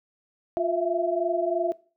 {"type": "tone cluster", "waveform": "sine", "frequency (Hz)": [352.8, 653, 676], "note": ["F4", "E5", "E5"], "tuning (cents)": [18, -17, 43], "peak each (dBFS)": -27, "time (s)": [0.57, 1.72], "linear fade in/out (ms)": 0, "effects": ["noise-tail reverb RT60 0.4 s tail -22 dB re dry"]}